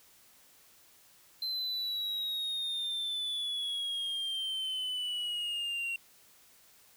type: exponential sweep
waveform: triangle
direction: down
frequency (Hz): 4100 to 2739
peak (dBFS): -31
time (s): 1.42-5.96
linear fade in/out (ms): 2
effects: white hiss -61 dBFS RMS until 6.96 s